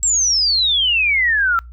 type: exponential sweep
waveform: sine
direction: down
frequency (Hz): 7720 to 1328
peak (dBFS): -13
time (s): 0.03-1.59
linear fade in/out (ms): 0
effects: noise-tail reverb RT60 0.2 s tail -26 dB re dry + added 60 Hz sine -34 dBFS peak until 1.72 s